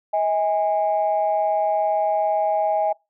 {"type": "tone pair together", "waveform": "sine", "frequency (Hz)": [637.6, 820], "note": ["D#5", "G#5"], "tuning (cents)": [42, -22], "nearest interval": "major third", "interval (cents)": 436, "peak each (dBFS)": -20, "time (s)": [0.13, 2.93], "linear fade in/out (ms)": 10, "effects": ["noise-tail reverb RT60 0.2 s tail -22 dB re dry", "tanh soft clip ceiling -11 dBFS"]}